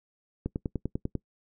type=click train; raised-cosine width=3 ms; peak=-17 dBFS; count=8; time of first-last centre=0.46-1.153 s; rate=10.1 Hz; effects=noise-tail reverb RT60 0.1 s tail -22 dB re dry